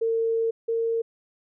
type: tone pair in turn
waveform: sine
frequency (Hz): 454.4 / 457.3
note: A#4 / A#4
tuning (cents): -44 / -33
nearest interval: unison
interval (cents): 11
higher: second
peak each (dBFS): -21 / -22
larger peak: first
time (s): 0.01-0.51 / 0.68-1.02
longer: first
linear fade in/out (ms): 10
effects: none